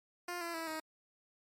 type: tone with pitch steps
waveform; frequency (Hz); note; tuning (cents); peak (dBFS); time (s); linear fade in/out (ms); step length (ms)
10% pulse; 352.1 / 339.3 / 327 / 315.1; F4 / F4 / E4 / D#4; +14 / -50 / -14 / +22; -30; 0.28-0.8; 5; 130
effects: MP3 64 kbps